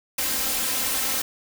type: noise with comb filter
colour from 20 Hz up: white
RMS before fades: -25 dBFS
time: 0.18-1.22 s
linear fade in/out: 5 ms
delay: 3.8 ms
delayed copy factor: +0.85
effects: none